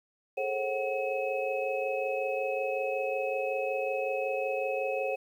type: tone cluster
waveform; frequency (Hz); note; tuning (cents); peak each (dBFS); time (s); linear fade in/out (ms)
sine; 422.1 / 447.5 / 538 / 746 / 2563; G#4 / A4 / C5 / F#5 / E7; +28 / +29 / +48 / +14 / -49; -36 / -40 / -31 / -36 / -37; 0.37-5.16; 10
effects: 10-bit